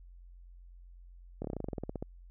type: slowing click train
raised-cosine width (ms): 2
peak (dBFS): -23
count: 15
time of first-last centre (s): 1.42-2.025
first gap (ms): 25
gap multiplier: 1.08
effects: added 44 Hz sine -50 dBFS peak until 2.3 s